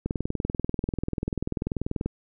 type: click train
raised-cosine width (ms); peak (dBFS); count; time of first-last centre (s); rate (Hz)
3; -14; 42; 0.06-2.06; 20.5
effects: none